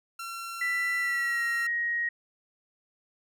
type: tone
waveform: sawtooth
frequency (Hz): 1360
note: F6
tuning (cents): -46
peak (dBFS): -32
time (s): 0.19-1.67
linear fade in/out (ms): 5
type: tone with pitch glide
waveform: sine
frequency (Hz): 1975.5 to 1884.1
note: B6 to A#6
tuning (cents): 0 to +18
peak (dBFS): -26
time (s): 0.61-2.09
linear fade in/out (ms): 5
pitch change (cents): -82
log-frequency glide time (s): 0.99-1.43
effects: none